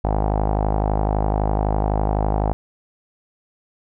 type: tone with low-pass filter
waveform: sawtooth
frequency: 51.91 Hz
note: G#1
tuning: in tune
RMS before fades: -20 dBFS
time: 0.04-2.53 s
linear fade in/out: 0 ms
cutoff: 790 Hz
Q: 4.1
effects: none